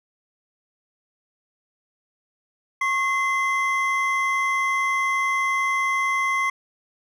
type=tone pair together; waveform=triangle; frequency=1091.2 / 2060 Hz; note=C#6 / C7; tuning=-28 / -28 cents; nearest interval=major seventh; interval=1100 cents; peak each=-21 dBFS; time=2.81-6.5 s; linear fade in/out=5 ms; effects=none